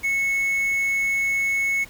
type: tone with quantisation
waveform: triangle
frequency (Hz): 2199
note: C#7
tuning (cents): -14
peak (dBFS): -18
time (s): 0.03-1.85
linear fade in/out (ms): 20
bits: 7
effects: pink hiss -46 dBFS RMS until 1.89 s